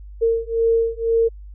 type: beating tone pair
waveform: sine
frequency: 456.2 / 458.2 Hz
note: A#4 / A#4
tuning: -37 / -30 cents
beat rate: 2 Hz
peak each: -19 dBFS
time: 0.21-1.29 s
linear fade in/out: 20 ms
effects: added 50 Hz sine -35 dBFS peak until 1.54 s